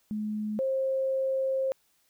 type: tone pair in turn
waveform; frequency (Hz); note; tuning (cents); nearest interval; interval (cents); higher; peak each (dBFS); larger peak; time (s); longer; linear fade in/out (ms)
sine; 212.6 / 531.6; G#3 / C5; +41 / +27; octave + major third; 1586; second; -29 / -25; second; 0.11-0.59 / 0.59-1.72; second; 0
effects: white hiss -69 dBFS RMS until 2.09 s